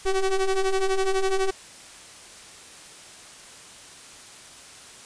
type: ring-modulated tone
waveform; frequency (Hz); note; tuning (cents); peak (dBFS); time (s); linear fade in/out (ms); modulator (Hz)
square; 190; F#3; +46; -18; 0.05-1.51; 10; 196
effects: white hiss -45 dBFS RMS until 5.05 s + resampled to 22050 Hz